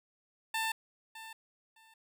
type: tone with echo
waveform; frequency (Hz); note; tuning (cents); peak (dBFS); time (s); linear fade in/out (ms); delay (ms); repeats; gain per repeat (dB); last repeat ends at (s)
15% pulse; 891; A5; +22; -25; 0.54-0.72; 5; 610; 2; -14; 1.94
effects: none